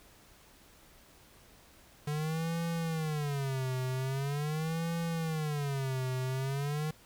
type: tone with vibrato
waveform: square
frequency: 146.83 Hz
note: D3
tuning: in tune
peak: -32 dBFS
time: 2.07-6.91 s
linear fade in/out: 5 ms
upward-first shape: sine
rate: 0.43 Hz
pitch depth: 230 cents each way
effects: pink hiss -59 dBFS RMS until 7.05 s